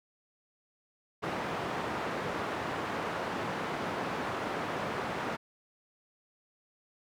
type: band-pass noise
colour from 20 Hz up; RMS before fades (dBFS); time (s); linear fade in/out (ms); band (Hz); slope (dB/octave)
white; -35; 1.22-5.37; 20; 110 to 1200; 12
effects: none